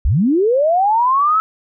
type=linear sweep; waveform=sine; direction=up; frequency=44.84 to 1318.5 Hz; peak=-11 dBFS; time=0.05-1.4 s; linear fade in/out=0 ms; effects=none